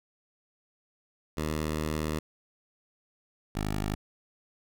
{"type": "tone pair in turn", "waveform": "10% pulse", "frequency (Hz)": [77.3, 51.59], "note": ["D#2", "G#1"], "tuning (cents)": [-11, -11], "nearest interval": "perfect fifth", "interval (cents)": 700, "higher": "first", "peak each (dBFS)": -21, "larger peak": "neither", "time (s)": [[1.37, 2.19], [3.55, 3.95]], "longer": "first", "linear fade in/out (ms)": 5, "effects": []}